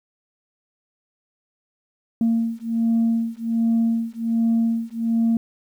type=beating tone pair; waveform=sine; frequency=228.2 / 229.5 Hz; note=A#3 / A#3; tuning=-37 / -27 cents; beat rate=1.3 Hz; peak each=-20 dBFS; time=2.21-5.37 s; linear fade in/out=2 ms; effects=tanh soft clip ceiling -13 dBFS + 9-bit